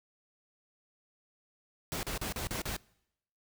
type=noise bursts; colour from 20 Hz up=pink; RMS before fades=-36 dBFS; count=6; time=1.92-2.765 s; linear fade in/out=0 ms; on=110 ms; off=37 ms; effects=noise-tail reverb RT60 0.8 s tail -24 dB re dry